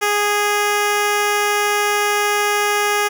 10% pulse tone, 413.4 Hz, G#4, 8 cents flat, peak -7 dBFS, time 0.01-3.09 s, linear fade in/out 20 ms, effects none

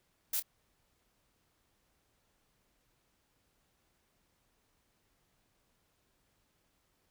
blue noise with echo, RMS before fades -33 dBFS, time 0.33-0.4 s, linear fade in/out 5 ms, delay 26 ms, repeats 1, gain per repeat -12 dB, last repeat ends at 0.426 s, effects pink hiss -75 dBFS RMS until 7.1 s

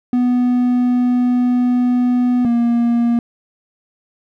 triangle tone pair in turn, 246.9 / 236.1 Hz, B3 / A#3, 0 / +22 cents, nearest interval minor second, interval 78 cents, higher first, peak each -10 dBFS, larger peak neither, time 0.13-2.45 / 2.45-3.19 s, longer first, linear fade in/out 2 ms, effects none

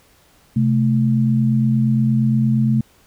sine tone pair together, 130 / 218.6 Hz, C3 / A3, -11 / -11 cents, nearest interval major sixth, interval 900 cents, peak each -16 dBFS, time 0.56-2.81 s, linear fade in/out 5 ms, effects pink hiss -54 dBFS RMS until 3.06 s

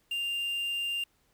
triangle tone with quantisation, 2794 Hz, F7, in tune, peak -28 dBFS, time 0.11-1.04 s, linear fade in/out 5 ms, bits 8, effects pink hiss -70 dBFS RMS until 1.33 s

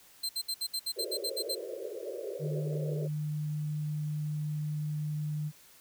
sawtooth tone bursts, 4123 Hz, C8, 26 cents flat, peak -28 dBFS, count 11, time 0.23-1.552 s, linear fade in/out 10 ms, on 62 ms, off 64 ms
pink band-pass noise, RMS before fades -39 dBFS, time 0.96-3.08 s, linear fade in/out 20 ms, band 360 to 600 Hz, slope 96 dB/octave
sine tone, 150.9 Hz, D3, 47 cents sharp, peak -31 dBFS, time 2.39-5.52 s, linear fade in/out 50 ms
effects white hiss -58 dBFS RMS until 5.8 s

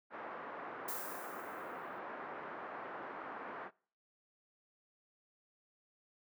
white low-pass noise, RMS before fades -45 dBFS, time 0.1-3.71 s, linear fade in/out 50 ms, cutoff 1500 Hz, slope 24 dB/octave
violet noise with exponential decay, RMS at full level -40 dBFS, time 0.88-1.99 s, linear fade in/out 5 ms, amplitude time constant 240 ms
effects noise-tail reverb RT60 0.5 s tail -25 dB re dry + high-pass 300 Hz 12 dB/octave

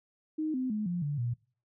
sine tone with pitch steps, 311.1 / 257.1 / 212.5 / 175.61 / 145.13 / 119.95 Hz, D#4 / C4 / G#3 / F3 / D3 / A#2, 0 / -30 / +40 / +10 / -20 / +50 cents, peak -29 dBFS, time 0.38-1.34 s, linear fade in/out 10 ms, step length 160 ms, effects noise-tail reverb RT60 0.4 s tail -22 dB re dry

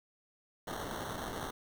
blue noise with sample-and-hold, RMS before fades -40 dBFS, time 0.67-1.51 s, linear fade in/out 5 ms, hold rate 2450 Hz, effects none

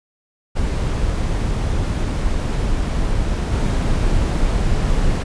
brown noise with level steps, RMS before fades -19 / -17 dBFS, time 0.55-5.24 s, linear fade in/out 20 ms, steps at 3.52 s, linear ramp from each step 5 ms, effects resampled to 22050 Hz

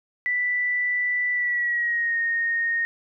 sine tone with pitch glide, 1975.5 to 1853.9 Hz, B6 to A#6, 0 to -10 cents, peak -21 dBFS, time 0.26-2.85 s, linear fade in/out 0 ms, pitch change -110 cents, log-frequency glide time 1.32-2.17 s, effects none

